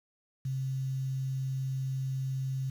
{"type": "tone with quantisation", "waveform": "sine", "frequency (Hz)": 132.8, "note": "C3", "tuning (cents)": 26, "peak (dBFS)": -30, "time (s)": [0.45, 2.7], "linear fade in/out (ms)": 5, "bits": 9, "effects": []}